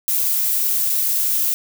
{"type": "noise with dropouts", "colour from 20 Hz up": "violet", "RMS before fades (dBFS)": -19, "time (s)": [0.08, 1.54], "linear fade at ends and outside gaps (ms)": 0, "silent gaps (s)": [0.895, 0.899], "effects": []}